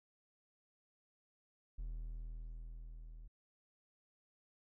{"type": "tone with level ramp", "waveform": "triangle", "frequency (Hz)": 40.38, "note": "E1", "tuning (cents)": -35, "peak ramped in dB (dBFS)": [-38, -48], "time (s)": [1.78, 3.28], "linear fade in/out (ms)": 10, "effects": []}